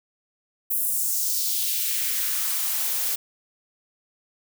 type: noise with high-pass filter sweep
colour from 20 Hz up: blue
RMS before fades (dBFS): -25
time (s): 0.7-3.16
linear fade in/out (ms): 10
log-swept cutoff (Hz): 12000 to 410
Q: 1.5
effects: none

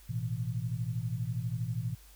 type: chord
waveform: sine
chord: A suspended second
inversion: none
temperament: equal with one note detuned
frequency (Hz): 111.09 / 123.47 / 164.81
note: A2 / B2 / E3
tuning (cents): +17 / 0 / 0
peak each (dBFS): -35 / -34 / -39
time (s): 0.09-1.95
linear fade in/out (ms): 10
effects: added 50 Hz sine -54 dBFS peak until 2.15 s + white hiss -59 dBFS RMS until 2.15 s

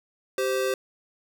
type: tone pair together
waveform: square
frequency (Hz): 388.6 / 520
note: G4 / C5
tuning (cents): -15 / -11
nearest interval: perfect fourth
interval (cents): 504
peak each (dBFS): -27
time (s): 0.38-0.74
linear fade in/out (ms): 2
effects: none

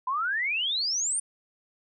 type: exponential sweep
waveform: sine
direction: up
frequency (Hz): 987.8 to 9397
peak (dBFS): -25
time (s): 0.07-1.2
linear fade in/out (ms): 5
effects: none

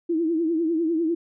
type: tone with vibrato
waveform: sine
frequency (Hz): 327.5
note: E4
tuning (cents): -11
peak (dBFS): -20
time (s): 0.09-1.15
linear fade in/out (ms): 10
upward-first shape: triangle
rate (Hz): 10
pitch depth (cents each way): 110
effects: none

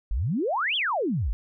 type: exponential two-way sweep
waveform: sine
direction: up then down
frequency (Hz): 43 to 3495 to 43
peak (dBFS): -23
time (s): 0.11-1.33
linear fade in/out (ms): 0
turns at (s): 0.76
effects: none

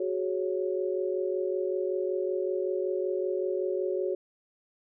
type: chord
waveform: sine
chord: F# suspended second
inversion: none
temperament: equal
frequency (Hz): 370 / 415.3 / 554.4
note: F#4 / G#4 / C#5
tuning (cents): 0 / 0 / 0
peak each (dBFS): -29 / -33 / -33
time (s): 0-4.15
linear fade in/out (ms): 5
effects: none

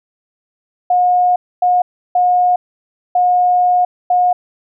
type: tone bursts at uneven times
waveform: sine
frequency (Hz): 720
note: F#5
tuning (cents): -47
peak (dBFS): -9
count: 5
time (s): 0.9-1.36 / 1.62-1.82 / 2.15-2.56 / 3.15-3.85 / 4.1-4.33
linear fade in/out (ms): 5
effects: none

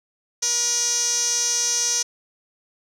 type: tone with band-pass filter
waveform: sawtooth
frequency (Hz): 478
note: A#4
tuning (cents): +43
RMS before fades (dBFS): -22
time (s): 0.42-2.03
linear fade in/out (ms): 10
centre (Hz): 6000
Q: 8.1
effects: none

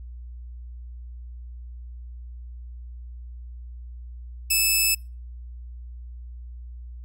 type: tone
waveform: 10% pulse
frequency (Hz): 2612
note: E7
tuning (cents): -17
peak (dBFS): -10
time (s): 4.5-4.95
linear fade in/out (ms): 10
effects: noise-tail reverb RT60 0.3 s tail -26 dB re dry + added 60 Hz sine -36 dBFS peak until 7.04 s

